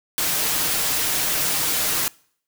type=noise with comb filter; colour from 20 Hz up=white; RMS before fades=-22 dBFS; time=0.18-2.08 s; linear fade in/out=0 ms; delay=6.5 ms; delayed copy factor=+0.5; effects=noise-tail reverb RT60 0.6 s tail -25 dB re dry